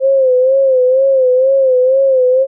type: tone with vibrato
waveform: sine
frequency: 523.3 Hz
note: C5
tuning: in tune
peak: -7 dBFS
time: 0-2.47 s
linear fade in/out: 50 ms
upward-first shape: sine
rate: 2.1 Hz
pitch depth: 70 cents each way
effects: none